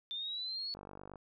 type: linear sweep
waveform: sine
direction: up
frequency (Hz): 3557 to 4435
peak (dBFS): -37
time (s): 0.11-0.74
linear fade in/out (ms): 0
type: click train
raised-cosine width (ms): 1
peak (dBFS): -34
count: 21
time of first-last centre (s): 0.75-1.157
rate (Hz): 49.1
effects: none